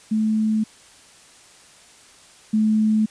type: tone pair in turn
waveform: sine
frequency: 217.3 / 216.3 Hz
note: A3 / A3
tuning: -21 / -29 cents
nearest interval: unison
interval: 8 cents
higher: first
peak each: -17 / -15 dBFS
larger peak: second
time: 0.11-0.64 / 2.53-3.06 s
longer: neither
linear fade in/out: 10 ms
effects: white hiss -49 dBFS RMS until 3.1 s + resampled to 22050 Hz